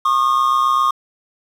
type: tone pair together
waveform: triangle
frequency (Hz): 1089 / 1216.5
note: C#6 / D#6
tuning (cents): -31 / -39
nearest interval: major second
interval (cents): 192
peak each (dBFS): -14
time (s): 0.05-0.91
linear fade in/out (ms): 5
effects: 7-bit